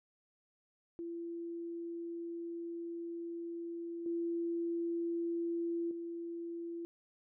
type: tone with level steps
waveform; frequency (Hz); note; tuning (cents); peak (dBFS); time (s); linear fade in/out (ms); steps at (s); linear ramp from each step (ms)
sine; 338.6; E4; +46; -39 / -33 / -39; 0.99-6.85; 0; 4.06 / 5.91; 2
effects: none